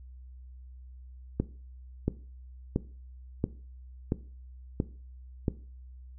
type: click train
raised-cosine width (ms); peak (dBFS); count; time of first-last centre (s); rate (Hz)
3; -13; 7; 1.4-5.482; 1.47
effects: noise-tail reverb RT60 0.4 s tail -17 dB re dry + added 63 Hz sine -45 dBFS peak until 6.18 s